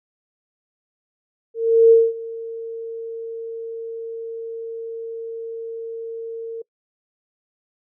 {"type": "tone with ADSR envelope", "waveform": "sine", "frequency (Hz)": 456.1, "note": "A#4", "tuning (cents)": -38, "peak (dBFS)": -6, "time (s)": [1.54, 6.62], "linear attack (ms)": 370, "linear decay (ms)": 220, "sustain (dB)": -21, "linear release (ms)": 5, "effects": ["noise-tail reverb RT60 0.1 s tail -24 dB re dry"]}